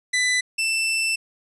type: tone pair in turn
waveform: sawtooth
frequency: 1996 / 2664 Hz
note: B6 / E7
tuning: +18 / +18 cents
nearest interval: perfect fourth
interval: 500 cents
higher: second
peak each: -15 / -17 dBFS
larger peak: first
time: 0.13-0.41 / 0.58-1.16 s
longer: second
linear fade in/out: 10 ms
effects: resampled to 24000 Hz